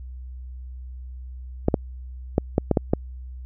clicks, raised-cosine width 2 ms, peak -4 dBFS, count 7, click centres 1.684 / 1.742 / 2.381 / 2.581 / 2.713 / 2.772 / 2.935 s, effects added 63 Hz sine -34 dBFS peak until 3.45 s

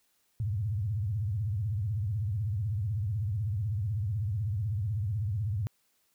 sine tone with vibrato, 103.6 Hz, G#2, 4 cents flat, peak -28 dBFS, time 0.4-5.67 s, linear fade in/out 0 ms, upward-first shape triangle, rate 16 Hz, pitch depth 290 cents each way, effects white hiss -72 dBFS RMS until 6.14 s

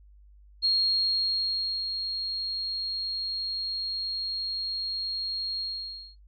sine tone with ADSR envelope, 4263 Hz, C8, 32 cents sharp, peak -20 dBFS, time 0.62-6.16 s, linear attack 30 ms, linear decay 1200 ms, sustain -8 dB, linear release 560 ms, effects noise-tail reverb RT60 0.1 s tail -19 dB re dry + added 50 Hz sine -51 dBFS peak until 6.27 s

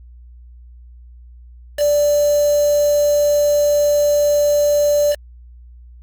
sine tone with quantisation, 586 Hz, D5, 4 cents flat, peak -12 dBFS, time 1.77-5.16 s, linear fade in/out 50 ms, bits 4, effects added 60 Hz sine -38 dBFS peak until 6.02 s + Opus 48 kbps

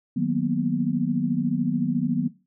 sine chord, B major seventh, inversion first, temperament equal, 155.56 / 185 / 233.1 / 246.9 Hz, D#3 / F#3 / A#3 / B3, 0 / 0 / 0 / 0 cents, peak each -28 / -26 / -27 / -25 dBFS, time 0.16-2.28 s, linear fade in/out 10 ms, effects noise-tail reverb RT60 0.3 s tail -17 dB re dry

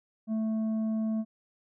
triangle tone with tanh clipping, 220 Hz, A3, in tune, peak -28 dBFS, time 0.27-1.25 s, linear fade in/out 50 ms, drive 10 dB, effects none

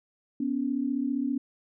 sine tone pair together, 246.9 / 282 Hz, B3 / C#4, 0 / +30 cents, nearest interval major second, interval 230 cents, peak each -29 / -28 dBFS, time 0.4-1.38 s, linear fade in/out 5 ms, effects none

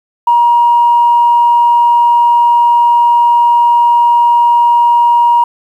sine tone, 950 Hz, A#5, 33 cents sharp, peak -4 dBFS, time 0.27-5.44 s, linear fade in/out 5 ms, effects tanh soft clip ceiling 0 dBFS + 7-bit

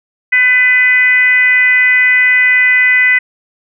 sine tone with frequency modulation, 2004 Hz, B6, 25 cents sharp, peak -6 dBFS, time 0.32-3.19 s, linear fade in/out 10 ms, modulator 491 Hz, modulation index 0.56, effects none

